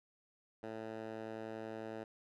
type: tone with band-pass filter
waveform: 10% pulse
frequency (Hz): 110.8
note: A2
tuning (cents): +13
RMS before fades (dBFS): -45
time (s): 0.63-2.04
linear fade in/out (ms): 5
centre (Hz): 590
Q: 0.6
effects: none